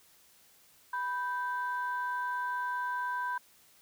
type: tone pair together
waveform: sine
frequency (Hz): 987.8 / 1558.1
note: B5 / G6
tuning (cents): 0 / -11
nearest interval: minor sixth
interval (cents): 789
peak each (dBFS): -32 / -35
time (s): 0.93-3.38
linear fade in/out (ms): 5
effects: tanh soft clip ceiling -24 dBFS + white hiss -62 dBFS RMS until 3.81 s

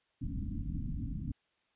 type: low-pass noise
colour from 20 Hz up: pink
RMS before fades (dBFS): -37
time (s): 0.21-1.32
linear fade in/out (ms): 10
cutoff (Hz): 290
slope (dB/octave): 96
effects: white hiss -75 dBFS RMS until 1.75 s + resampled to 8000 Hz

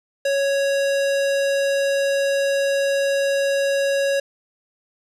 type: tone with low-pass filter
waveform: square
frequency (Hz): 554.4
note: C#5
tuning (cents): 0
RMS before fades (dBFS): -20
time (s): 0.25-4.2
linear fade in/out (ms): 5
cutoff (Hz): 9100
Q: 0.69
effects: 8-bit

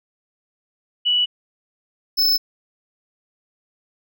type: tone pair in turn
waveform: sine / square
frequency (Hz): 2949 / 5255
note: F#7 / E8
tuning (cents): -6 / -6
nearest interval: minor seventh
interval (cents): 1000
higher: second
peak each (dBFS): -15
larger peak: neither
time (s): 1.05-1.26 / 2.17-2.38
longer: neither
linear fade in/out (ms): 20
effects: none

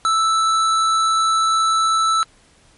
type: tone with hard clipping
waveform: triangle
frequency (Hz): 1318.5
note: E6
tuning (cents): 0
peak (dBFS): -16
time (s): 0.05-2.23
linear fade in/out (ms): 0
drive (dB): 18
effects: pink hiss -53 dBFS RMS until 2.77 s + MP3 48 kbps

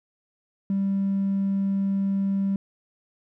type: tone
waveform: triangle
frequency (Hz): 196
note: G3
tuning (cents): 0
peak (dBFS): -18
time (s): 0.7-2.56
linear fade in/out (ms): 2
effects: tanh soft clip ceiling -18 dBFS

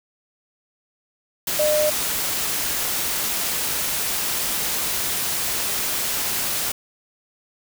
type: tone in noise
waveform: sine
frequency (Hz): 605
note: D#5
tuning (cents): -49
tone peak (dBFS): -17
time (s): 1.59-1.9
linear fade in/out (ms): 5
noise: white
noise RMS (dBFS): -24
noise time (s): 1.47-6.72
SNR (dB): +4
effects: none

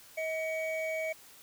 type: tone pair together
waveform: triangle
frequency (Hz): 637.5 / 2260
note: D#5 / C#7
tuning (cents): +42 / +33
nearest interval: octave + minor seventh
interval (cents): 2191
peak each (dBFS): -31 / -35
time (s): 0.17-1.13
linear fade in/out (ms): 10
effects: white hiss -55 dBFS RMS until 1.42 s

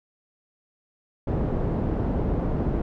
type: low-pass noise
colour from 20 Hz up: pink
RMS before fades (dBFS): -25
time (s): 1.27-2.82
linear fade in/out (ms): 5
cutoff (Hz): 520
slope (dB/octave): 12
effects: none

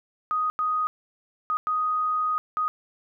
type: tone bursts at uneven times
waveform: sine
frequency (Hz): 1247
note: D#6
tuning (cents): +3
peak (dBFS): -22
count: 5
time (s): 0.31-0.5 / 0.59-0.87 / 1.5-1.57 / 1.67-2.38 / 2.57-2.68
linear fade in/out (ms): 0
effects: none

